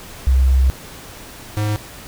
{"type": "tone pair in turn", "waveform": ["sine", "square"], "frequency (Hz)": [65.41, 105.5], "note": ["C2", "G#2"], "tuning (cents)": [0, 28], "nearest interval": "minor sixth", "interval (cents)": 828, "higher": "second", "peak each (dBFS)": [-10, -18], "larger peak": "first", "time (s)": [[0.27, 0.7], [1.57, 1.76]], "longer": "first", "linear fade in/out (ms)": 0, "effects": ["pink hiss -37 dBFS RMS until 2.07 s"]}